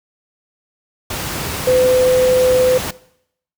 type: tone in noise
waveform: sine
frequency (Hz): 508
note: B4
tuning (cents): +49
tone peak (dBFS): -10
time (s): 1.67-2.78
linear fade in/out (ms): 5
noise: pink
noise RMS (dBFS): -23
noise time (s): 1.1-2.91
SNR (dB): +10
effects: noise-tail reverb RT60 0.7 s tail -19 dB re dry + high-pass 60 Hz 12 dB/octave